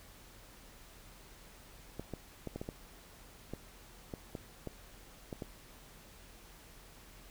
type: clicks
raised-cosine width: 2 ms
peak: -26 dBFS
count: 12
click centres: 1.996 / 2.137 / 2.473 / 2.56 / 2.615 / 2.689 / 3.536 / 4.138 / 4.352 / 4.673 / 5.328 / 5.422 s
effects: added 42 Hz sine -59 dBFS peak until 7.3 s + pink hiss -57 dBFS RMS until 7.3 s